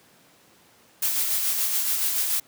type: noise with tremolo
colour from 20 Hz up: blue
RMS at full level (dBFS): -23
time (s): 1.02-2.4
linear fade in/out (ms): 5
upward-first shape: sine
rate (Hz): 7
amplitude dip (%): 35
effects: pink hiss -56 dBFS RMS until 2.47 s + high-pass 150 Hz 12 dB/octave